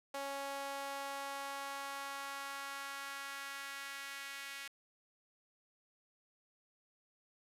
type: tone with high-pass filter sweep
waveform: sawtooth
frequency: 277.2 Hz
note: C#4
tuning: in tune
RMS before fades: -44 dBFS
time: 0.14-4.68 s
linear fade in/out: 5 ms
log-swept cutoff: 630 to 2000 Hz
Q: 1.6
effects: resampled to 32000 Hz + 10-bit

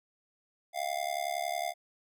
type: tone with amplitude modulation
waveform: square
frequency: 701 Hz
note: F5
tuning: 6 cents sharp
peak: -28 dBFS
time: 0.73-1.74 s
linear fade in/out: 50 ms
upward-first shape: sine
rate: 70.9 Hz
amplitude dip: 95%
effects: none

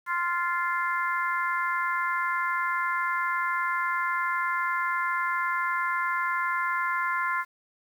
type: harmonic tone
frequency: 348.1 Hz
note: F4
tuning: 6 cents flat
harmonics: 3 / 4 / 5 / 6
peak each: -28 / -30 / -32 / -34 dBFS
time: 0.06-7.45 s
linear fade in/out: 50 ms
effects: 9-bit

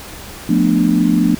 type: chord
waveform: sine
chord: B half-diminished seventh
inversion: second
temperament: just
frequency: 177.8 / 222.2 / 246.9 / 296.3 Hz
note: F3 / A3 / B3 / D4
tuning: +31 / +17 / 0 / +15 cents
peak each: -16 dBFS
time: 0.49-1.35 s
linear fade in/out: 5 ms
effects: pink hiss -33 dBFS RMS until 1.39 s

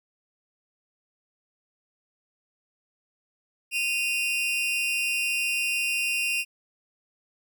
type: tone pair together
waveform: 40% pulse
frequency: 2489 / 2763 Hz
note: D#7 / F7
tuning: 0 / -19 cents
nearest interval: major second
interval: 181 cents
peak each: -28 / -25 dBFS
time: 3.71-6.45 s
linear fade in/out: 50 ms
effects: none

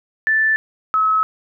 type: tone pair in turn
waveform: sine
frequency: 1760 / 1287.8 Hz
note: A6 / E6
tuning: 0 / -41 cents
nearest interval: perfect fourth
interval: 541 cents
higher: first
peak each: -13 dBFS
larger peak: neither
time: 0.27-0.56 / 0.94-1.23 s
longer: neither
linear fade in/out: 0 ms
effects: none

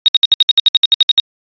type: tone bursts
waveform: sine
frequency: 3753 Hz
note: A#7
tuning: 11 cents sharp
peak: -4 dBFS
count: 14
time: 0.06-1.199 s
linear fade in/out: 0 ms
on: 21 ms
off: 65 ms
effects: resampled to 11025 Hz

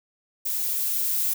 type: noise with level ramp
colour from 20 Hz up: violet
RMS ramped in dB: -27 to -24 dBFS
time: 0.45-1.34 s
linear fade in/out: 10 ms
effects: none

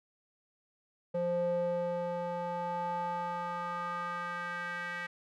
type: tone with band-pass filter sweep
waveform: square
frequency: 174.61 Hz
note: F3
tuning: in tune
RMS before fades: -35 dBFS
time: 1.14-5.07 s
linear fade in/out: 10 ms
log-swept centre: 470 to 1800 Hz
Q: 3.6
effects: none

